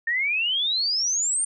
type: exponential sweep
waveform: sine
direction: up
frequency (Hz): 1809 to 9090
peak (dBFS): -21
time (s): 0.07-1.45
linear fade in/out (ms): 5
effects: none